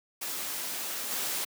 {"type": "noise with level steps", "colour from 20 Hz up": "white", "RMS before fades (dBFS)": [-35, -32], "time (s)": [0.21, 1.45], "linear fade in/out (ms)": 10, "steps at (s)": 1.11, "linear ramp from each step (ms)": 2, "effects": ["high-pass 200 Hz 12 dB/octave"]}